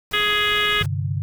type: noise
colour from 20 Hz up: pink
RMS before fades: -36 dBFS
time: 0.11-0.86 s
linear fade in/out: 2 ms
type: harmonic tone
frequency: 417.3 Hz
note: G#4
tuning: 8 cents sharp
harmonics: 1 / 3 / 4 / 5 / 6 / 7 / 8 / 9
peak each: -29 / -25 / -24 / -24 / -28 / -24 / -26 / -30 dBFS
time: 0.13-0.83 s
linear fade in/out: 10 ms
type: chord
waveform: sine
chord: G suspended fourth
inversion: none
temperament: just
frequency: 98 / 130.67 / 147 Hz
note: G2 / C3 / D3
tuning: 0 / -2 / +2 cents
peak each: -24 / -27 / -26 dBFS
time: 0.81-1.22 s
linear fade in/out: 0 ms
effects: none